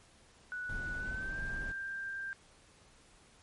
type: tone with pitch glide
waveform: sine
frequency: 1478 to 1584.1 Hz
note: F#6 to G6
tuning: -2 to +18 cents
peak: -37 dBFS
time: 0.52-2.33 s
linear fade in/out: 0 ms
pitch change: +120 cents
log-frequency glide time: 0.96-1.4 s
type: noise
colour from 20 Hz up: brown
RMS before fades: -42 dBFS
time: 0.69-1.72 s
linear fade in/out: 5 ms
effects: pink hiss -62 dBFS RMS until 3.42 s + MP3 48 kbps